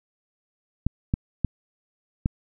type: clicks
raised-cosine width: 5 ms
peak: -9 dBFS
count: 4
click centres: 0.866 / 1.139 / 1.447 / 2.259 s
effects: none